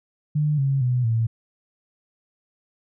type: tone with pitch steps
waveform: sine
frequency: 150 / 136.76 / 124.69 / 113.68 Hz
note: D3 / C#3 / B2 / A#2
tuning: +37 / -23 / +17 / -43 cents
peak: -18 dBFS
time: 0.35-1.27 s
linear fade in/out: 10 ms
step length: 230 ms
effects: none